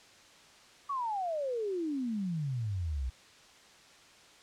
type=exponential sweep; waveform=sine; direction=down; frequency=1157 to 60.3 Hz; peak=-31 dBFS; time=0.89-3.1 s; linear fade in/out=10 ms; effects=white hiss -57 dBFS RMS until 4.42 s + low-pass 6000 Hz 12 dB/octave